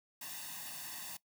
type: noise with comb filter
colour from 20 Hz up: white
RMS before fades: -45 dBFS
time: 0.21-1.17 s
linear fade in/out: 5 ms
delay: 1.1 ms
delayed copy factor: +0.85
effects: noise-tail reverb RT60 0.1 s tail -19 dB re dry + high-pass 150 Hz 12 dB/octave